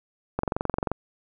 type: click train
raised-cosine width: 1 ms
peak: -11 dBFS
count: 13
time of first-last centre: 0.39-0.916 s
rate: 22.8 Hz
effects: none